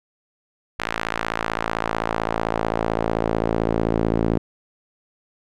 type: tone with band-pass filter sweep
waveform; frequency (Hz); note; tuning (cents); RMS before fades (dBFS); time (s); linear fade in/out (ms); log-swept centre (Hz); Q
sawtooth; 55.7; A1; +22; -23; 0.79-4.38; 5; 1800 to 320; 1
effects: none